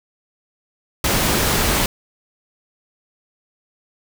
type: noise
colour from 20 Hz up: pink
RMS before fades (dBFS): -18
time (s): 1.04-1.86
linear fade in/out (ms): 2
effects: none